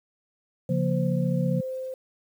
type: tone with tremolo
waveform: sine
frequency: 520 Hz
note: C5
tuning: 11 cents flat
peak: -29 dBFS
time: 0.69-1.94 s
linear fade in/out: 2 ms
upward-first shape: sine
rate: 1.3 Hz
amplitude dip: 30%
type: chord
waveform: sine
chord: Bb minor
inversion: first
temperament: just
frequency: 139.85 / 174.81 / 233.1 Hz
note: Db3 / F3 / Bb3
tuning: +16 / +2 / 0 cents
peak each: -26 / -25 / -31 dBFS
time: 0.69-1.61 s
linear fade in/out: 10 ms
effects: 9-bit